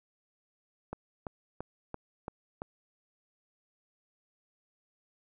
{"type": "click train", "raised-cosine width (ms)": 1, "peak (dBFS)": -23, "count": 6, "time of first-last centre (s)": [0.93, 2.619], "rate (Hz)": 2.96, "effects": []}